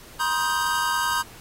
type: chord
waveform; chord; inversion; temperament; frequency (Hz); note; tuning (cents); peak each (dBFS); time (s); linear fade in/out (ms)
square; C minor seventh; third; equal with one note detuned; 956.3 / 1046.5 / 1244.5 / 1568; Bb5 / C6 / Eb6 / G6; +44 / 0 / 0 / 0; -27 / -30 / -29 / -27; 0.19-1.23; 20
effects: pink hiss -46 dBFS RMS until 1.4 s + AAC 48 kbps